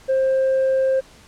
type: tone with tanh clipping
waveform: sine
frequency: 529 Hz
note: C5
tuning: 19 cents sharp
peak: -16 dBFS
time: 0.08-1.01 s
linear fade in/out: 20 ms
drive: 1 dB
effects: pink hiss -48 dBFS RMS until 1.27 s + low-pass 9000 Hz 12 dB/octave